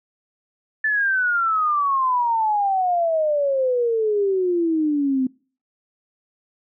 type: exponential sweep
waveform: sine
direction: down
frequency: 1760 to 254.7 Hz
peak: -17 dBFS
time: 0.84-5.27 s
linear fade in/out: 5 ms
effects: noise-tail reverb RT60 0.4 s tail -24 dB re dry